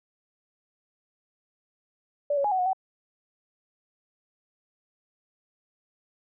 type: tone with pitch steps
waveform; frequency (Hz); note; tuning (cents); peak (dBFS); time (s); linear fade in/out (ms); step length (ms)
sine; 580 / 559 / 831 / 749 / 727 / 760; D5 / C#5 / G#5 / F#5 / F#5 / F#5; -22 / +14 / +1 / +21 / -31 / +46; -22; 2.3-2.732; 5; 72
effects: none